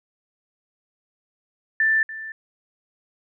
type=tone with echo; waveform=sine; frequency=1770 Hz; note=A6; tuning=10 cents sharp; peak=-16 dBFS; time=1.8-2.03 s; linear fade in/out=2 ms; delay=290 ms; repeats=1; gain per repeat=-15 dB; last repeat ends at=2.32 s; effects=none